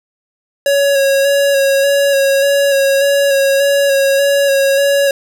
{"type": "tone with vibrato", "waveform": "square", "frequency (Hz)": 555, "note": "C#5", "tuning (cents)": 2, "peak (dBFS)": -10, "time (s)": [0.66, 5.11], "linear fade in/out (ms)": 2, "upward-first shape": "square", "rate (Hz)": 1.7, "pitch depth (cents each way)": 19, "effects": []}